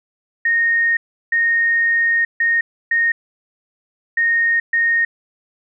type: tone bursts at uneven times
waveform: sine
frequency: 1852 Hz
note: A#6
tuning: 12 cents flat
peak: -13 dBFS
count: 6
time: 0.45-0.97 / 1.32-2.25 / 2.4-2.61 / 2.91-3.12 / 4.17-4.6 / 4.73-5.05 s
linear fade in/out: 5 ms
effects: none